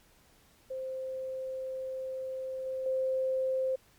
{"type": "tone with level steps", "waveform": "sine", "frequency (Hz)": 523, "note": "C5", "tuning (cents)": -1, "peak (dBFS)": [-34, -32, -27], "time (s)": [0.7, 3.76], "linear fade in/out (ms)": 10, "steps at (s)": [2.66, 2.86], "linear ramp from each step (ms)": 2, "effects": ["pink hiss -63 dBFS RMS until 3.98 s", "MP3 96 kbps"]}